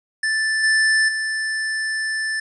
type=tone with level steps; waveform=square; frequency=1760 Hz; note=A6; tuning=in tune; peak=-19 / -15 / -22 dBFS; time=0.23-2.4 s; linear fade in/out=5 ms; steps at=0.63 / 1.08 s; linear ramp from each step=10 ms; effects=resampled to 24000 Hz + 9-bit